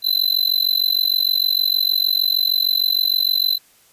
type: tone with amplitude modulation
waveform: square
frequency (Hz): 4033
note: B7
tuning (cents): +36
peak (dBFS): -12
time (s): 0.02-3.59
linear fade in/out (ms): 50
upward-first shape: sine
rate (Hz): 46.5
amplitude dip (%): 100
effects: white hiss -54 dBFS RMS until 3.92 s + resampled to 32000 Hz